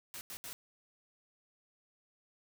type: noise bursts at uneven times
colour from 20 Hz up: white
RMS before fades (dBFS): -45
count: 3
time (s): 0.14-0.21 / 0.3-0.37 / 0.44-0.53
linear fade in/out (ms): 0
effects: none